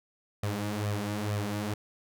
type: tone with flanger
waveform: sawtooth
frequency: 103.83 Hz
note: G#2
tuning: in tune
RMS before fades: -32 dBFS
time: 0.43-1.74 s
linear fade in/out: 5 ms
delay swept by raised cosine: 1.6 to 6.3 ms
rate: 2.2 Hz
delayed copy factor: +0.7
effects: none